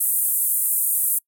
white band-pass noise, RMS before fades -21 dBFS, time 0-1.19 s, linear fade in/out 10 ms, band 8700 to 15000 Hz, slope 48 dB/octave, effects noise-tail reverb RT60 0.1 s tail -26 dB re dry

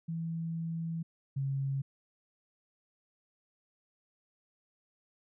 sine tone pair in turn, 164.81 / 136.76 Hz, E3 / C#3, 0 / -23 cents, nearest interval minor third, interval 323 cents, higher first, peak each -33 / -30 dBFS, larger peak second, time 0.08-1.03 / 1.36-1.82 s, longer first, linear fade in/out 10 ms, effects none

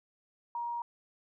sine tone, 946 Hz, A#5, 25 cents sharp, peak -33 dBFS, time 0.55-0.82 s, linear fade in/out 2 ms, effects none

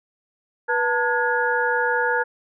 sine tone cluster, 487.1 / 894 / 1440 / 1665 Hz, B4 / A5 / F#6 / G#6, -24 / +27 / -47 / +4 cents, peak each -24 dBFS, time 0.68-2.24 s, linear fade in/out 20 ms, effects none

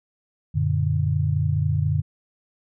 sine chord, Gb augmented, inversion none, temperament equal, 92.5 / 116.54 / 146.83 Hz, Gb2 / Bb2 / D3, 0 / 0 / 0 cents, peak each -23 / -26 / -22 dBFS, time 0.54-2.02 s, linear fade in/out 20 ms, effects none

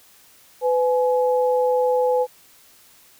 sine tone pair together, 501.8 / 844 Hz, B4 / G#5, +28 / +28 cents, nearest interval major sixth, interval 900 cents, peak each -17 / -23 dBFS, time 0.61-2.27 s, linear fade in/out 50 ms, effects white hiss -52 dBFS RMS until 3.19 s

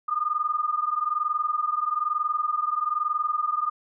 sine tone pair together, 1207.9 / 1229 Hz, D6 / D#6, +48 / -22 cents, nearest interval unison, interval 30 cents, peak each -26 dBFS, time 0.08-3.7 s, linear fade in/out 10 ms, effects none

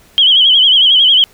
sine tone with vibrato, 3136 Hz, G7, in tune, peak -5 dBFS, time 0.18-1.24 s, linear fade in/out 0 ms, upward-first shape sine, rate 11 Hz, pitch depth 94 cents each way, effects pink hiss -46 dBFS RMS until 1.33 s

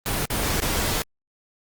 pink noise with dropouts, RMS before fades -24 dBFS, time 0.06-1.02 s, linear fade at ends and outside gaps 0 ms, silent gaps 0.255-0.303 / 0.601-0.621 s, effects Opus 24 kbps

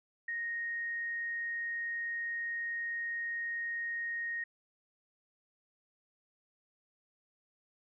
sine tone, 1864.7 Hz, A#6, in tune, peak -34 dBFS, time 0.28-4.44 s, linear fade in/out 5 ms, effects none

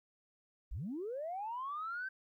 sine linear sweep, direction up, 31.9 to 1570 Hz, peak -37 dBFS, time 0.71-2.09 s, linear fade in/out 10 ms, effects tanh soft clip ceiling -33 dBFS + 13-bit

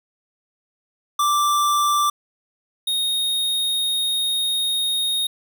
square tone pair in turn, 1174.7 / 3721 Hz, D6 / A#7, 0 / -4 cents, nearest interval octave + minor sixth, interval 1996 cents, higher second, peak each -17 / -20 dBFS, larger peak first, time 1.19-2.1 / 2.87-5.27 s, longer second, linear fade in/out 5 ms, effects none

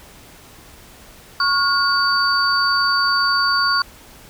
sine tone cluster, 1105 / 1427 / 4590 Hz, C#6 / F6 / D8, -6 / +37 / -40 cents, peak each -19 dBFS, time 1.4-3.82 s, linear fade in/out 2 ms, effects pink hiss -44 dBFS RMS until 4.29 s

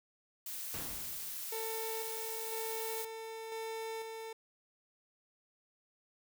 blue noise, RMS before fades -42 dBFS, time 0.46-3.05 s, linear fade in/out 5 ms
pink noise with exponential decay, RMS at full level -42 dBFS, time 0.74-1.66 s, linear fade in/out 0 ms, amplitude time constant 200 ms
30% pulse tone with tremolo, 447.4 Hz, A4, 29 cents sharp, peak -36 dBFS, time 1.52-4.33 s, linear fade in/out 5 ms, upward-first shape square, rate 1 Hz, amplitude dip 35%
effects none

